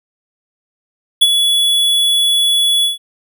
square tone with ADSR envelope, 3400 Hz, G#7, 40 cents sharp, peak -4 dBFS, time 1.21-2.98 s, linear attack 13 ms, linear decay 40 ms, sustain -7 dB, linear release 140 ms, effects none

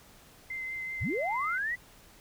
sine tone with vibrato, 2070 Hz, C7, 19 cents flat, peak -34 dBFS, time 0.5-1.58 s, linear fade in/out 5 ms, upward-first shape triangle, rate 5.2 Hz, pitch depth 17 cents each way
sine linear sweep, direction up, 38.89 to 2013 Hz, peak -29 dBFS, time 1-1.76 s, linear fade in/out 20 ms
effects pink hiss -56 dBFS RMS until 2.2 s

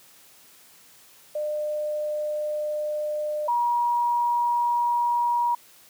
sine tone pair in turn, 602 / 955.6 Hz, D5 / A#5, +43 / +43 cents, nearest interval minor sixth, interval 800 cents, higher second, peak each -25 / -20 dBFS, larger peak second, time 1.35-3.48 / 3.48-5.55 s, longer first, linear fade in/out 5 ms, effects white hiss -53 dBFS RMS until 5.89 s + high-pass 100 Hz 12 dB/octave

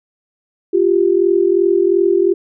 sine tone pair together, 349.5 / 392.3 Hz, F4 / G4, +1 / +1 cents, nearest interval major second, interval 200 cents, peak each -13 dBFS, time 0.73-2.34 s, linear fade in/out 10 ms, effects none

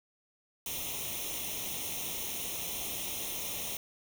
white noise with comb filter, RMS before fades -37 dBFS, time 0.66-3.77 s, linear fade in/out 2 ms, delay 0.32 ms, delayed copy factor +0.8, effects none

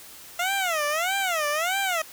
15% pulse tone with vibrato, 681 Hz, F5, 44 cents flat, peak -17 dBFS, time 0.39-2.02 s, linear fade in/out 5 ms, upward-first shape sine, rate 1.6 Hz, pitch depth 260 cents each way, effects white hiss -45 dBFS RMS until 2.12 s

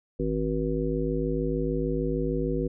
harmonic tone, 53.3 Hz, G#1, 46 cents sharp, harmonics 1 / 3 / 5 / 7 / 9, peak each -31 / -31 / -31 / -31 / -31 dBFS, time 0.19-2.68 s, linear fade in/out 10 ms, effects none

